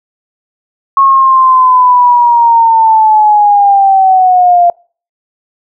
sine linear sweep, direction down, 1095 to 692 Hz, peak -3 dBFS, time 0.97-4.7 s, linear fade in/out 2 ms, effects noise-tail reverb RT60 0.4 s tail -26 dB re dry

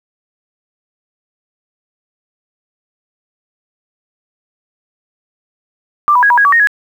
sine tone with pitch steps, 1181 / 985 / 1654 / 966 / 1652 / 1141 / 1856 / 1676 Hz, D6 / B5 / G#6 / B5 / G#6 / C#6 / A#6 / G#6, +9 / -5 / -8 / -39 / -10 / +50 / -8 / +15 cents, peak -6 dBFS, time 6.08-6.672 s, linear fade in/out 0 ms, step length 74 ms, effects 7-bit

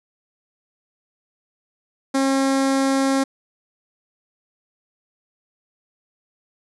sawtooth tone with notch filter, 270 Hz, C#4, 45 cents flat, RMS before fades -19 dBFS, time 2.14-3.24 s, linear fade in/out 10 ms, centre 2800 Hz, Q 1.9, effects resampled to 24000 Hz

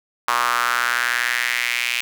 sawtooth tone with high-pass filter sweep, 120.9 Hz, B2, 36 cents flat, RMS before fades -21 dBFS, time 0.28-2.01 s, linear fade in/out 0 ms, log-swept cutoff 1100 to 2500 Hz, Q 3.8, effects none

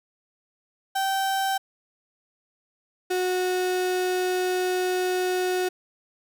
35% pulse tone pair in turn, 776 / 366.2 Hz, G5 / F#4, -18 / -18 cents, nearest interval octave + minor second, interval 1300 cents, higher first, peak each -21 dBFS, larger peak neither, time 0.95-1.58 / 3.1-5.69 s, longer second, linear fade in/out 10 ms, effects none

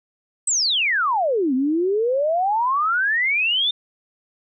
sine exponential two-way sweep, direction down then up, 8310 to 250 to 3643 Hz, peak -17 dBFS, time 0.47-3.71 s, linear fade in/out 5 ms, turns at 1.54 s, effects none

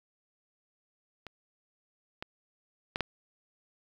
clicks, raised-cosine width 0.3 ms, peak -27 / -21 / -15 / -13 dBFS, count 4, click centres 1.267 / 2.225 / 2.959 / 3.007 s, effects 8-bit

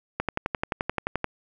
click train, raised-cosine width 0.5 ms, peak -10 dBFS, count 13, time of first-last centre 0.2-1.243 s, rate 11.5 Hz, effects none

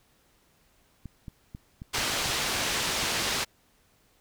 clicks, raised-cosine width 5 ms, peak -27 dBFS, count 8, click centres 1.057 / 1.282 / 1.549 / 1.819 / 1.985 / 2.259 / 2.301 / 3.031 s
white low-pass noise, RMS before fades -29 dBFS, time 1.93-3.45 s, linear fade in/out 20 ms, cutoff 5400 Hz, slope 12 dB/octave
effects pink hiss -65 dBFS RMS until 4.2 s

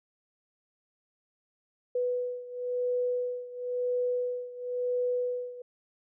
sine beating tone pair, 493.9 / 494.87 Hz, B4 / B4, 0 / +3 cents, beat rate 0.97 Hz, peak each -30 / -33 dBFS, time 1.95-5.62 s, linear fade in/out 5 ms, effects none

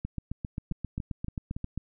two click trains, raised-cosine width 5 ms, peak -20 / -22 dBFS, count 14 / 4, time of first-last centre 0.05-1.776 / 0.72-1.565 s, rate 7.53 / 3.55 Hz, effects none

